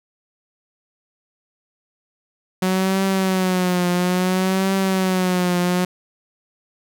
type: tone with vibrato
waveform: sawtooth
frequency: 185 Hz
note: F#3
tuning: in tune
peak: -13 dBFS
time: 2.62-5.85 s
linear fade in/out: 5 ms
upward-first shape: triangle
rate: 0.59 Hz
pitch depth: 79 cents each way
effects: none